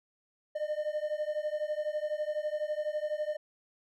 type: beating tone pair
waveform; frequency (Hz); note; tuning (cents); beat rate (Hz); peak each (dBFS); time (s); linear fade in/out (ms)
triangle; 600 / 612; D5 / D#5; +37 / -29; 12; -32 / -32; 0.55-3.37; 10
effects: none